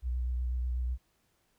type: tone with vibrato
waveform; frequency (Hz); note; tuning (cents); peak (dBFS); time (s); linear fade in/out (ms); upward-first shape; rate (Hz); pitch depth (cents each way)
sine; 61.74; B1; 0; -29; 0.02-0.98; 50; triangle; 8.1; 32
effects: pink hiss -73 dBFS RMS until 1.58 s